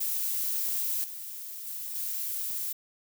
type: noise with level steps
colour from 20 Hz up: violet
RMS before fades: -30 / -40 / -37 / -33 dBFS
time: 0-2.73 s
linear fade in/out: 10 ms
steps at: 1.04 / 1.67 / 1.95 s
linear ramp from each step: 2 ms
effects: none